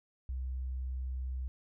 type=tone; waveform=sine; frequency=64.3 Hz; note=C2; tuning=30 cents flat; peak=-34 dBFS; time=0.29-1.48 s; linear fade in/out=0 ms; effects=none